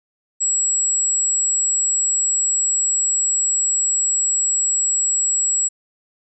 sine tone, 7740 Hz, B8, 36 cents flat, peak -16 dBFS, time 0.4-5.69 s, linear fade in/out 20 ms, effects none

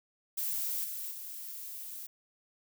violet noise with level steps, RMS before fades -34 / -39 / -43 dBFS, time 0.37-2.07 s, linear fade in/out 10 ms, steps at 0.84 / 1.11 s, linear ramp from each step 5 ms, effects none

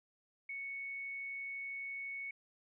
sine tone, 2217 Hz, C#7, in tune, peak -40 dBFS, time 0.49-2.31 s, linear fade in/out 5 ms, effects none

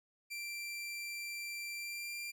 sawtooth tone with pitch glide, 2355 to 2377 Hz, D7 to D7, +4 to +20 cents, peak -37 dBFS, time 0.3-2.32 s, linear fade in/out 20 ms, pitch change +16 cents, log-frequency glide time 1.75-2.12 s, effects none

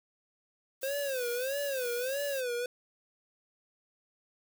blue noise, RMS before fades -43 dBFS, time 0.81-2.42 s, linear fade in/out 20 ms
square tone with vibrato, 523.3 Hz, C5, in tune, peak -32 dBFS, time 0.83-2.66 s, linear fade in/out 2 ms, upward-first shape sine, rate 1.6 Hz, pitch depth 160 cents each way
effects none

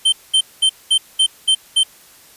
square tone bursts, 3111 Hz, G7, 14 cents flat, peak -11 dBFS, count 7, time 0.05-1.835 s, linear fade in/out 10 ms, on 75 ms, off 210 ms, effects white hiss -46 dBFS RMS until 2.36 s + resampled to 32000 Hz

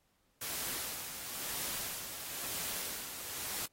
white noise with tremolo, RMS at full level -38 dBFS, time 0.41-3.66 s, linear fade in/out 5 ms, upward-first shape sine, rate 1 Hz, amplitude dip 50%, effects pink hiss -75 dBFS RMS until 3.72 s + AAC 48 kbps

